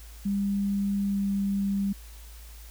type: tone with pitch glide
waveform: sine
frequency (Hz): 199.8 to 198.31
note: G3 to G3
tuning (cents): +33 to +20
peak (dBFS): -24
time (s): 0.25-1.93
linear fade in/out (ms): 10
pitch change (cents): -13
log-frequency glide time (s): 1-1.32
effects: added 55 Hz sine -43 dBFS peak until 2.7 s + white hiss -52 dBFS RMS until 2.7 s